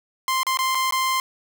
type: tone with dropouts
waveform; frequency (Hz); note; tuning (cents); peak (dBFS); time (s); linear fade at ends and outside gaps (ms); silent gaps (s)
sawtooth; 1046.5; C6; 0; -16; 0.28-1.2; 1; 0.432-0.467 / 0.572-0.589 / 0.748-0.752 / 0.909-0.923
effects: none